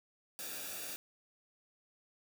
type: noise with comb filter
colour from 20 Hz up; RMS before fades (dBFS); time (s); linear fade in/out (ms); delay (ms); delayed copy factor
white; -43; 0.39-0.96; 0; 0.96; -0.65
effects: none